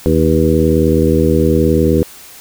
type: harmonic tone with a mistuned harmonic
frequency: 79.1 Hz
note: D#2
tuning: 29 cents sharp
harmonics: 1 / 2 / 3 / 4 / 5 / 6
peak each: -16 / -16 / -16 / -16 / -16 / -16 dBFS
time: 0.06-2.03 s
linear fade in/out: 0 ms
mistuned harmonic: 6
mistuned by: +41 cents
effects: white hiss -37 dBFS RMS until 2.4 s